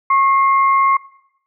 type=tone pair together; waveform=sine; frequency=1091 / 2103 Hz; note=C#6 / C7; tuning=-28 / +8 cents; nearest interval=major seventh; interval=1136 cents; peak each=-11 / -22 dBFS; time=0.1-0.97 s; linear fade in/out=5 ms; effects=noise-tail reverb RT60 0.8 s tail -20 dB re dry